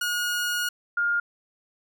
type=tone pair in turn; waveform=sawtooth / sine; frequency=1441 / 1413 Hz; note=F#6 / F6; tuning=-46 / +20 cents; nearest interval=unison; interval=34 cents; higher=first; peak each=-21 dBFS; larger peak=neither; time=0.01-0.69 / 0.97-1.2 s; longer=first; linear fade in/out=5 ms; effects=none